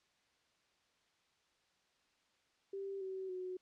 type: tone with pitch steps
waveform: sine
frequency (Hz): 392 / 379.7 / 367.9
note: G4 / F#4 / F#4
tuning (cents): 0 / +45 / -10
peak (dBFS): -40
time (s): 2.73-3.57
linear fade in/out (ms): 5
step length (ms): 280
effects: white hiss -75 dBFS RMS until 3.61 s + low-pass 5000 Hz 12 dB/octave